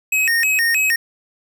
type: tone with vibrato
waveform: square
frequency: 2170 Hz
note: C#7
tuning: 37 cents flat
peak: -15 dBFS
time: 0.12-0.96 s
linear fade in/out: 5 ms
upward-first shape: square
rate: 3.2 Hz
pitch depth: 280 cents each way
effects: 9-bit